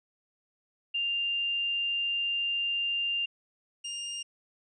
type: tone pair in turn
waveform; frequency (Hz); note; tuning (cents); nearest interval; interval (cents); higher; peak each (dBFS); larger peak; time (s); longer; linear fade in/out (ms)
sine / sawtooth; 2794 / 2812; F7 / F7; 0 / +11; unison; 11; second; -27 / -31; first; 0.94-3.26 / 3.84-4.23; first; 10
effects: resampled to 22050 Hz